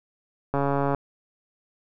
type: click train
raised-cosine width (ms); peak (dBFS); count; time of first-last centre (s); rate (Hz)
1; -11; 58; 0.54-0.947; 140
effects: none